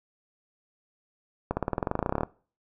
accelerating click train, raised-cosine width 1 ms, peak -12 dBFS, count 19, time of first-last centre 1.51-2.233 s, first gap 60 ms, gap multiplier 0.95, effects noise-tail reverb RT60 0.4 s tail -21 dB re dry

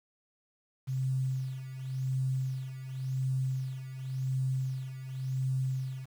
sine tone with tremolo, 131.2 Hz, C3, 5 cents sharp, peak -27 dBFS, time 0.87-6.06 s, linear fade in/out 20 ms, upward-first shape sine, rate 0.91 Hz, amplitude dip 75%, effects 9-bit

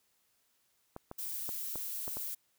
clicks, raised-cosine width 1 ms, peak -28 dBFS, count 6, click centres 0.964 / 1.114 / 1.491 / 1.757 / 2.079 / 2.17 s
violet noise, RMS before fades -39 dBFS, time 1.18-2.35 s, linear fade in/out 10 ms
effects white hiss -74 dBFS RMS until 2.58 s

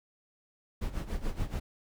brown noise with tremolo, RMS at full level -31 dBFS, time 0.81-1.6 s, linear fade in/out 10 ms, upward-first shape sine, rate 7 Hz, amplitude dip 80%, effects none

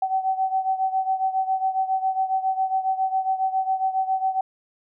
sine beating tone pair, 760 / 767.3 Hz, F#5 / G5, +46 / -37 cents, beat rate 7.3 Hz, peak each -22 / -26 dBFS, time 0.02-4.41 s, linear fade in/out 5 ms, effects none

